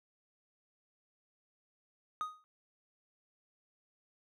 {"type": "tone with exponential decay", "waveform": "triangle", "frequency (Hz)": 1246, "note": "D#6", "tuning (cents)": 2, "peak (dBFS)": -29, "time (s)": [2.21, 2.44], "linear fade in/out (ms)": 0, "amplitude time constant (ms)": 50, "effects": []}